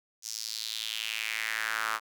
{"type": "tone with high-pass filter sweep", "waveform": "sawtooth", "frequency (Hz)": 110.7, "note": "A2", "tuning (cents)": 11, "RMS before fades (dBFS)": -34, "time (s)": [0.22, 2], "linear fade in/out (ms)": 50, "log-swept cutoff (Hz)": [6000, 1200], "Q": 3.4, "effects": []}